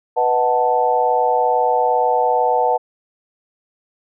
sine chord, B dominant seventh, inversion none, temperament equal, 493.9 / 622.3 / 740 / 880 Hz, B4 / D#5 / F#5 / A5, 0 / 0 / 0 / 0 cents, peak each -19 / -23 / -18 / -18 dBFS, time 0.16-2.78 s, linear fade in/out 20 ms, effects none

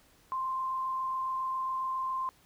sine tone with frequency modulation, 1046.5 Hz, C6, in tune, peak -30 dBFS, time 0.32-2.29 s, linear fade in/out 0 ms, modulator 27.3 Hz, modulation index 0.42, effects pink hiss -63 dBFS RMS until 2.45 s

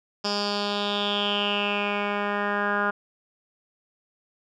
10% pulse tone with low-pass filter sweep, 204.3 Hz, G#3, 28 cents flat, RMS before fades -26 dBFS, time 0.24-2.91 s, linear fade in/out 10 ms, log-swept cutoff 5100 to 1500 Hz, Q 6.6, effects none

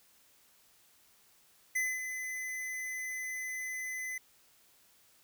square tone with ADSR envelope, 2023 Hz, B6, 41 cents sharp, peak -29 dBFS, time 1.75-4.18 s, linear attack 11 ms, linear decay 230 ms, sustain -8 dB, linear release 4 ms, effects white hiss -65 dBFS RMS until 5.23 s

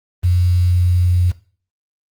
sine tone with quantisation, 89 Hz, F2, 33 cents sharp, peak -11 dBFS, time 0.23-1.32 s, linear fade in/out 20 ms, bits 6, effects noise-tail reverb RT60 0.4 s tail -17 dB re dry + Opus 24 kbps

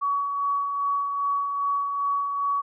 sine tone with tremolo, 1129 Hz, C#6, 31 cents sharp, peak -21 dBFS, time 0.01-2.62 s, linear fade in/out 20 ms, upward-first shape sine, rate 2.5 Hz, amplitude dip 40%, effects none

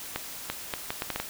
accelerating click train, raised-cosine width 0.3 ms, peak -13 dBFS, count 8, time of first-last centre 0.16-1.2 s, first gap 340 ms, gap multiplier 0.7, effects white hiss -40 dBFS RMS until 1.29 s

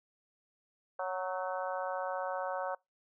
harmonic tone with a mistuned harmonic, 185 Hz, F#3, in tune, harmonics 3 / 4 / 5 / 6 / 7 / 8, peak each -37 / -39 / -41 / -43 / -44 / -45 dBFS, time 0.99-2.75 s, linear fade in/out 5 ms, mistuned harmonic 8, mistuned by +36 cents, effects noise-tail reverb RT60 0.2 s tail -25 dB re dry

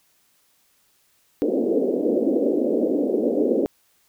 pink band-pass noise, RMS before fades -21 dBFS, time 1.42-3.66 s, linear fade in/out 0 ms, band 240 to 550 Hz, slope 48 dB/octave, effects white hiss -63 dBFS RMS until 4.08 s

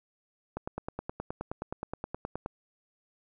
click train, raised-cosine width 1 ms, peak -20 dBFS, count 19, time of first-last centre 0.57-2.461 s, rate 9.52 Hz, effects none

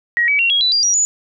sine tone with pitch steps, 1897 / 2282 / 2745 / 3303 / 3973 / 4780 / 5751 / 6918 Hz, A#6 / C#7 / F7 / G#7 / B7 / D8 / F8 / A8, +30 / +50 / -31 / -10 / +10 / +30 / +50 / -30 cents, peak -12 dBFS, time 0.17-1.05 s, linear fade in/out 0 ms, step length 110 ms, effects none

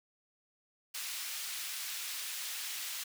pink high-pass noise, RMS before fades -40 dBFS, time 0.94-3.04 s, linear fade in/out 10 ms, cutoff 2400 Hz, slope 12 dB/octave, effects none

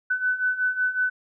sine beating tone pair, 1500 / 1505.4 Hz, F#6 / F#6, +23 / +29 cents, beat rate 5.4 Hz, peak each -27 / -23 dBFS, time 0.1-1.1 s, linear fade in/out 10 ms, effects none

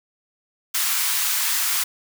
white high-pass noise, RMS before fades -22 dBFS, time 0.74-1.84 s, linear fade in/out 10 ms, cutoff 990 Hz, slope 24 dB/octave, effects none

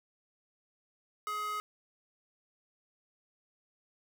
square tone with high-pass filter, 420.9 Hz, G#4, 23 cents sharp, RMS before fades -36 dBFS, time 1.27-1.6 s, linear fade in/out 0 ms, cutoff 1100 Hz, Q 5.8, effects none

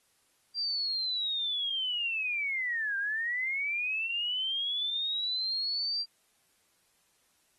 sine linear two-way sweep, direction down then up, 4756 to 1576 to 4756 Hz, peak -29 dBFS, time 0.54-6.06 s, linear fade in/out 50 ms, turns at 2.97 s, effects white hiss -70 dBFS RMS until 7.58 s + AAC 32 kbps

